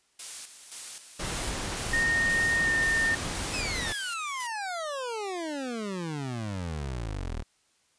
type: noise with tremolo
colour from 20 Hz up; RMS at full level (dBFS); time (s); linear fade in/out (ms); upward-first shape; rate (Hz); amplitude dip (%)
blue; -36; 0.19-4.47; 5; square; 1.9; 60
type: noise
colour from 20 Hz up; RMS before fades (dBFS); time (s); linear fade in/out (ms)
pink; -33; 1.19-3.93; 10
type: tone with pitch glide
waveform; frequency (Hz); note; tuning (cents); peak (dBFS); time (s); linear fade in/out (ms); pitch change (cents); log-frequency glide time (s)
sine; 1845 to 1816.4; A#6 to A#6; -18 to -45; -23; 1.93-3.15; 5; -27; 2.62-2.7
type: exponential sweep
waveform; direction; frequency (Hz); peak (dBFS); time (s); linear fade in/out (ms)
25% pulse; down; 2648 to 36.71; -28; 3.53-7.43; 10
effects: white hiss -68 dBFS RMS until 7.98 s + resampled to 22050 Hz